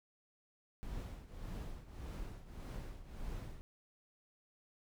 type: noise with tremolo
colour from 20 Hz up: brown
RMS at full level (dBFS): -42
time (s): 0.83-3.61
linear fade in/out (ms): 0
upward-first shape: triangle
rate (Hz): 1.7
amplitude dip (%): 80
effects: none